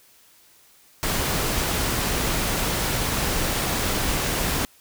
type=noise; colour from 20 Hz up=pink; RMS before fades=-24 dBFS; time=1.03-4.65 s; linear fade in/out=0 ms; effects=white hiss -55 dBFS RMS until 4.8 s